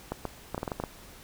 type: clicks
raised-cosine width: 1 ms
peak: -17 dBFS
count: 9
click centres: 0.12 / 0.253 / 0.546 / 0.579 / 0.631 / 0.678 / 0.718 / 0.8 / 0.838 s
effects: pink hiss -50 dBFS RMS until 1.23 s